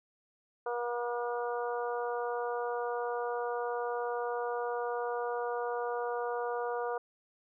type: harmonic tone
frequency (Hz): 240.1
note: B3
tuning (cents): -49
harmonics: 2 / 3 / 4 / 5 / 6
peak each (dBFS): -34 / -38 / -40 / -42 / -44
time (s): 0.66-6.98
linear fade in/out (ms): 5
effects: none